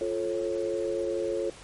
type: chord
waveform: sine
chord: F augmented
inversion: none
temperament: just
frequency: 349.2 / 436.5 / 545.7 Hz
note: F4 / A4 / C#5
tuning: 0 / -14 / -27 cents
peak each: -31 dBFS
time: 0.01-1.5 s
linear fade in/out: 2 ms
effects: pink hiss -48 dBFS RMS until 1.63 s + MP3 48 kbps